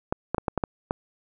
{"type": "clicks", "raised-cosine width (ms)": 1, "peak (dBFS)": -10, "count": 7, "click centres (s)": [0.125, 0.346, 0.382, 0.482, 0.577, 0.638, 0.909], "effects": []}